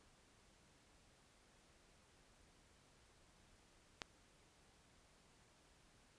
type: click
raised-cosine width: 0.2 ms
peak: -25 dBFS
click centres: 4.018 s
effects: pink hiss -70 dBFS RMS until 6.18 s + resampled to 22050 Hz